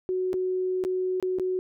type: tone with dropouts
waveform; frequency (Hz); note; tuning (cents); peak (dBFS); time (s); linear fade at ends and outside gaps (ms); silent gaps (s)
sine; 370; F#4; 0; -24; 0.09-1.59; 0; 0.331-0.34 / 0.839-0.849 / 1.2-1.226 / 1.386-1.397
effects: none